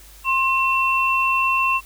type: tone pair together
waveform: sine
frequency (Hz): 1057.9 / 2703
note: C6 / E7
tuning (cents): +19 / +43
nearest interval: octave + major third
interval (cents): 1624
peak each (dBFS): -19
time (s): 0.24-1.81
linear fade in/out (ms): 50
effects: added 50 Hz sine -45 dBFS peak until 1.85 s + white hiss -47 dBFS RMS until 1.85 s